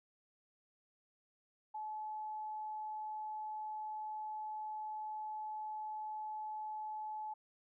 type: tone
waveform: sine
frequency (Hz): 859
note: A5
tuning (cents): -42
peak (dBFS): -40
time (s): 1.74-7.34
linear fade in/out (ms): 10
effects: none